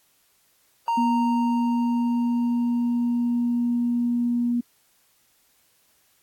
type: tone with exponential decay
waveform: triangle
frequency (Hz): 928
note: A#5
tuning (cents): -8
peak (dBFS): -18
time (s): 0.88-4.52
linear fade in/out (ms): 1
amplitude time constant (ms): 790
type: tone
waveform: sine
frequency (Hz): 240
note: B3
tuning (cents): -49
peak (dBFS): -20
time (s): 0.97-4.61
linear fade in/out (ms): 10
effects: white hiss -63 dBFS RMS until 6.22 s + AAC 64 kbps